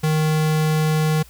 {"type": "tone", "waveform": "square", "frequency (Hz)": 155.56, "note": "D#3", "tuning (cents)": 0, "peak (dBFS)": -17, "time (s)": [0.03, 1.23], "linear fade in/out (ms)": 10, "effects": ["added 60 Hz sine -46 dBFS peak until 1.29 s", "white hiss -50 dBFS RMS until 1.29 s"]}